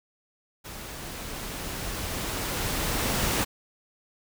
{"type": "noise with level ramp", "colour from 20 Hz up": "pink", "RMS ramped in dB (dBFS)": [-40, -25], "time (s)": [0.64, 3.45], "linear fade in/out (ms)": 20, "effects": []}